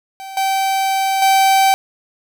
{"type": "tone with level steps", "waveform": "45% pulse", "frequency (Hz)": 774, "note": "G5", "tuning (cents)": -22, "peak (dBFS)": [-29, -15, -10], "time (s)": [0.2, 1.74], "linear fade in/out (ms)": 0, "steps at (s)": [0.37, 1.22], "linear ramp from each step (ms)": 2, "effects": []}